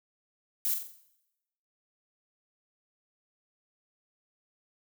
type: noise with echo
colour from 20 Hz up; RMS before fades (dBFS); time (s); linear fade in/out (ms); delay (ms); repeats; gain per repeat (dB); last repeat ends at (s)
violet; -29; 0.65-0.74; 0; 44; 6; -6; 1.004
effects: noise-tail reverb RT60 0.9 s tail -17 dB re dry